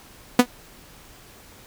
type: tone with exponential decay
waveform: sawtooth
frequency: 246.9 Hz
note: B3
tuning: in tune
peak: -3 dBFS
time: 0.39-0.46 s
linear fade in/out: 5 ms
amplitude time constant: 15 ms
effects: pink hiss -48 dBFS RMS until 1.66 s